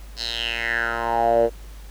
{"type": "tone with band-pass filter sweep", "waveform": "10% pulse", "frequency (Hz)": 116.54, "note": "A#2", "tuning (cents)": 0, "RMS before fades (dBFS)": -22, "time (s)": [0.16, 1.5], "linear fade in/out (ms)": 50, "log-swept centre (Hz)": [4800, 480], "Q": 5.5, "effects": ["added 50 Hz sine -37 dBFS peak until 1.9 s", "pink hiss -49 dBFS RMS until 1.9 s"]}